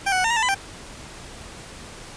20% pulse tone with pitch steps, 789 / 744 / 739 / 908 / 945 / 886 / 1001 / 787 Hz, G5 / F#5 / F#5 / A#5 / A#5 / A5 / B5 / G5, +11 / +9 / -2 / -46 / +23 / +12 / +23 / +7 cents, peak -14 dBFS, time 0.06-0.548 s, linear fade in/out 10 ms, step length 61 ms, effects pink hiss -40 dBFS RMS until 2.16 s + resampled to 22050 Hz

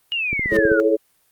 sine exponential sweep, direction down, 2900 to 1396.9 Hz, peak -20 dBFS, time 0.12-0.8 s, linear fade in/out 0 ms
click train, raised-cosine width 3 ms, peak -15 dBFS, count 7, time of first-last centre 0.33-0.717 s, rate 15.5 Hz
25% pulse tone with exponential growth, 207.7 Hz, G#3, in tune, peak -17 dBFS, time 0.44-0.57 s, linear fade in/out 5 ms, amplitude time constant 27 ms
sine chord, A major seventh, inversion second, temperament equal with one note detuned, 329.6 / 426 / 440 / 554.4 Hz, E4 / G#4 / A4 / C#5, 0 / +44 / 0 / 0 cents, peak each -20 dBFS, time 0.51-0.97 s, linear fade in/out 20 ms
effects white hiss -62 dBFS RMS until 1.31 s + Opus 32 kbps

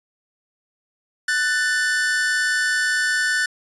45% pulse tone pair together, 1490 / 1771 Hz, F#6 / A6, +12 / +11 cents, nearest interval minor third, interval 299 cents, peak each -21 dBFS, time 1.28-3.46 s, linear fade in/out 5 ms, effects resampled to 24000 Hz

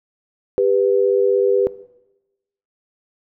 sine tone pair together, 396.8 / 493.1 Hz, G4 / B4, +21 / -3 cents, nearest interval major third, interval 376 cents, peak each -16 dBFS, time 0.58-1.67 s, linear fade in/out 0 ms, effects noise-tail reverb RT60 1.0 s tail -19 dB re dry

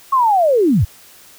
sine linear sweep, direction down, 1108.7 to 65.41 Hz, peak -10 dBFS, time 0.12-0.85 s, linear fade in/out 10 ms, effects white hiss -44 dBFS RMS until 1.38 s

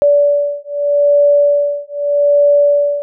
sine beating tone pair, 577 / 577.81 Hz, D5 / D5, -31 / -28 cents, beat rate 0.81 Hz, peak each -12 dBFS, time 0.02-3.02 s, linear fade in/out 0 ms, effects none

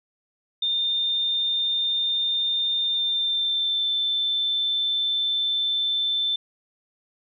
sine tone with pitch glide, 3616 to 3540 Hz, A7 to A7, +47 to +10 cents, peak -21 dBFS, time 0.62-6.36 s, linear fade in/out 5 ms, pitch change -37 cents, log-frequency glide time 2.81-3.89 s, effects none

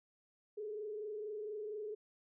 sine tone with frequency modulation, 423.2 Hz, G#4, 33 cents sharp, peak -40 dBFS, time 0.57-1.95 s, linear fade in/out 10 ms, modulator 24.3 Hz, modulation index 0.66, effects none

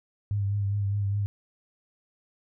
sine tone with vibrato, 100.8 Hz, G2, 49 cents sharp, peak -24 dBFS, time 0.31-1.26 s, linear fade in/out 0 ms, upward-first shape triangle, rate 4.9 Hz, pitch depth 41 cents each way, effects none

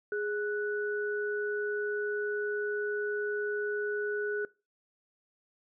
sine tone pair together, 415.3 / 1480 Hz, G#4 / F#6, 0 / 0 cents, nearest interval octave + minor seventh, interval 2200 cents, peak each -31 / -35 dBFS, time 0.12-4.45 s, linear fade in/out 2 ms, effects noise-tail reverb RT60 0.3 s tail -22 dB re dry

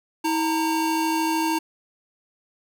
square tone pair together, 322.4 / 914 Hz, E4 / A#5, -38 / -34 cents, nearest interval octave + tritone, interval 1804 cents, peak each -24 / -25 dBFS, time 0.24-1.59 s, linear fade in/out 10 ms, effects none

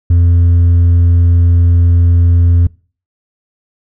triangle tone with hard clipping, 86.1 Hz, F2, 24 cents flat, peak -4 dBFS, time 0.1-2.67 s, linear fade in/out 5 ms, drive 1 dB, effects noise-tail reverb RT60 0.4 s tail -24 dB re dry

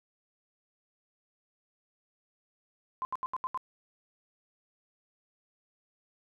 sine tone bursts, 1036 Hz, C6, 17 cents flat, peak -30 dBFS, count 6, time 3.02-3.575 s, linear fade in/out 0 ms, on 30 ms, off 75 ms, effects none

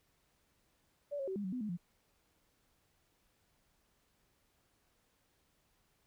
sine tone with pitch steps, 577 / 544 / 380.9 / 204.2 / 186.6 / 251.5 / 212.1 / 174.4 Hz, D5 / C#5 / G4 / G#3 / F#3 / B3 / G#3 / F3, -31 / -33 / -50 / -29 / +15 / +32 / +37 / -2 cents, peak -36 dBFS, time 1.11-1.774 s, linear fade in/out 20 ms, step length 83 ms, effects pink hiss -75 dBFS RMS until 6.06 s

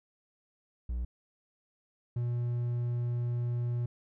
triangle tone pair in turn, 60.2 / 120.4 Hz, B1 / B2, -44 / -44 cents, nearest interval octave, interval 1200 cents, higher second, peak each -29 / -27 dBFS, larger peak second, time 0.89-1.05 / 2.16-3.86 s, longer second, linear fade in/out 5 ms, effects none

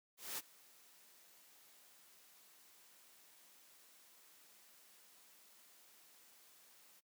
white noise with ADSR envelope, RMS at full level -42 dBFS, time 0.17-7.01 s, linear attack 210 ms, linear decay 31 ms, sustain -23 dB, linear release 25 ms, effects noise-tail reverb RT60 0.1 s tail -20 dB re dry + high-pass 200 Hz 12 dB/octave

